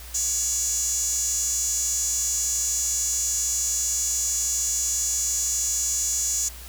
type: tone with high-pass filter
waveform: sawtooth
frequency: 567 Hz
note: C#5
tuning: 39 cents sharp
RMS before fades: -25 dBFS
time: 0.14-6.49 s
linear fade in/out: 10 ms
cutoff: 6700 Hz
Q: 8.9
effects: added 60 Hz sine -40 dBFS peak until 6.68 s + white hiss -43 dBFS RMS until 6.68 s